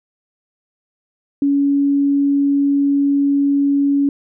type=tone; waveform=sine; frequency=281.4 Hz; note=C#4; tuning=26 cents sharp; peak=-12 dBFS; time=1.42-4.09 s; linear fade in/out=2 ms; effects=none